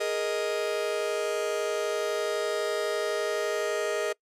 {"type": "chord", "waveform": "45% pulse", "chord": "Ab suspended second", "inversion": "none", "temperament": "just", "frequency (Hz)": [415.3, 467.2, 623], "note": ["Ab4", "Bb4", "Eb5"], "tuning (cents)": [0, 4, 2], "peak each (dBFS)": [-31, -32, -31], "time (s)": [0, 4.13], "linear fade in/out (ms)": 10, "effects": ["noise-tail reverb RT60 0.1 s tail -24 dB re dry", "low-pass 10000 Hz 12 dB/octave"]}